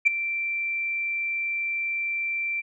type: tone with ADSR envelope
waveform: sine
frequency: 2349 Hz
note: D7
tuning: in tune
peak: -11 dBFS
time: 0.05-2.62 s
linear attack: 21 ms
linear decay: 11 ms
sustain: -14 dB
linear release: 26 ms
effects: tanh soft clip ceiling -8 dBFS